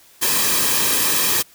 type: noise with comb filter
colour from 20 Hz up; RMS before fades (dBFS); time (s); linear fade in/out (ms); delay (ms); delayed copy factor
white; -18; 0.21-1.43; 20; 1.4; -0.6
effects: white hiss -50 dBFS RMS until 1.54 s